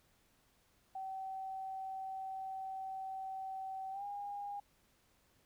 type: tone with pitch glide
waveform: sine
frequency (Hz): 766 to 811.5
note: G5 to G#5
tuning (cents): -40 to -40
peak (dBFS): -40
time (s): 0.95-4.6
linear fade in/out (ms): 5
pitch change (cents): +100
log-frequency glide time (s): 3.91-4.04
effects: pink hiss -72 dBFS RMS until 5.45 s